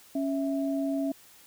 sine tone pair together, 276.7 / 657 Hz, C#4 / E5, -3 / -6 cents, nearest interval octave + minor third, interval 1497 cents, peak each -27 / -33 dBFS, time 0.15-1.12 s, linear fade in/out 5 ms, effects white hiss -55 dBFS RMS until 1.46 s

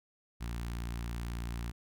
sawtooth tone with notch filter, 58.27 Hz, A#1, in tune, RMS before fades -38 dBFS, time 0.4-1.72 s, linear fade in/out 20 ms, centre 510 Hz, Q 0.88, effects none

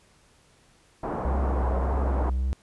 white low-pass noise, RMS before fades -31 dBFS, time 1.03-2.3 s, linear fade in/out 5 ms, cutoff 970 Hz, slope 24 dB/octave
triangle tone with vibrato, 65 Hz, C2, 11 cents flat, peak -21 dBFS, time 1.25-2.53 s, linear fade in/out 0 ms, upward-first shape triangle, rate 1.7 Hz, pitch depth 51 cents each way
effects pink hiss -60 dBFS RMS until 2.62 s + resampled to 24000 Hz

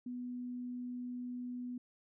sine tone, 246.9 Hz, B3, in tune, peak -39 dBFS, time 0.06-1.78 s, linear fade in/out 5 ms, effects none

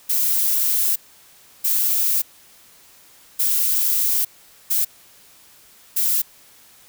violet noise bursts at uneven times, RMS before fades -19 dBFS, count 5, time 0.09-0.96 / 1.64-2.22 / 3.39-4.25 / 4.7-4.85 / 5.96-6.22 s, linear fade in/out 10 ms, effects white hiss -50 dBFS RMS until 6.88 s

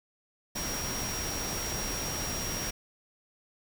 sine tone in noise, 5630 Hz, F8, 13 cents sharp, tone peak -36 dBFS, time 0.55-2.71 s, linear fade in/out 10 ms, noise pink, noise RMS -35 dBFS, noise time 0.55-2.71 s, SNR -4 dB, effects none

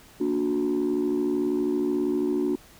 sine chord, Bb augmented, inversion none, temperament just, 233.1 / 291.4 / 364.2 Hz, Bb3 / D4 / F#4, 0 / -13 / -27 cents, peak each -29 / -24 / -24 dBFS, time 0.2-2.56 s, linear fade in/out 10 ms, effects tanh soft clip ceiling -18 dBFS + pink hiss -52 dBFS RMS until 2.79 s

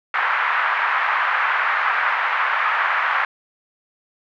pink band-pass noise, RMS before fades -20 dBFS, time 0.14-3.25 s, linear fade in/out 2 ms, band 1000 to 2000 Hz, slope 24 dB/octave, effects none

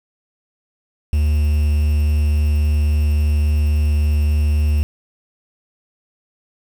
triangle tone with quantisation, 74.7 Hz, D2, 30 cents sharp, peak -11 dBFS, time 1.13-4.83 s, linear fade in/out 0 ms, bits 6, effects none

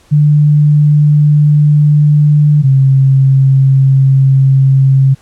sine tone pair in turn, 148.5 / 134.82 Hz, D3 / C#3, +20 / -48 cents, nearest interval major second, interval 168 cents, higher first, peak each -4 dBFS, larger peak neither, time 0.11-2.63 / 2.63-5.15 s, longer neither, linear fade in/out 20 ms, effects pink hiss -47 dBFS RMS until 5.21 s + low-pass 10000 Hz 12 dB/octave

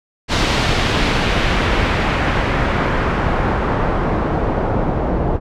pink noise with low-pass filter sweep, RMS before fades -17 dBFS, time 0.28-5.4 s, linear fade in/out 50 ms, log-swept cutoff 4500 to 690 Hz, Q 1, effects none

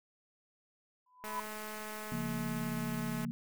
sine tone with exponential growth, 1000 Hz, B5, 21 cents sharp, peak -32 dBFS, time 1.06-1.4 s, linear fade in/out 5 ms, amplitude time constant 73 ms
click train, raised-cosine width 0.5 ms, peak -30 dBFS, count 431, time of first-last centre 1.24-3.249 s, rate 214 Hz
white noise, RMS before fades -49 dBFS, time 1.24-3.25 s, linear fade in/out 5 ms
sine chord, Bb minor, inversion first, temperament just, 139.85 / 174.81 / 233.1 Hz, Db3 / F3 / Bb3, +16 / +2 / 0 cents, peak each -41 / -40 / -37 dBFS, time 2.12-3.31 s, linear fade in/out 0 ms
effects none

